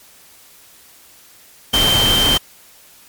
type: tone in noise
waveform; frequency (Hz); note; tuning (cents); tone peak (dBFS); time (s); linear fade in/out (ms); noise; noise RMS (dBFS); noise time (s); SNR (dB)
sine; 3126; G7; -6; -13; 1.73-2.38; 10; pink; -18; 1.73-2.38; +2
effects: white hiss -46 dBFS RMS until 3.08 s + MP3 96 kbps